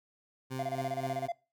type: tone with tremolo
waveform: 20% pulse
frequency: 130.81 Hz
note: C3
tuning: in tune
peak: -30 dBFS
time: 0.5-1.28 s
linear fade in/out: 20 ms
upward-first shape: triangle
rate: 3.9 Hz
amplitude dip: 50%
type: tone bursts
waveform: triangle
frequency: 690 Hz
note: F5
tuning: 21 cents flat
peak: -29 dBFS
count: 12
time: 0.59-1.321 s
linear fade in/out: 5 ms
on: 38 ms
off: 25 ms
effects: noise-tail reverb RT60 0.3 s tail -21 dB re dry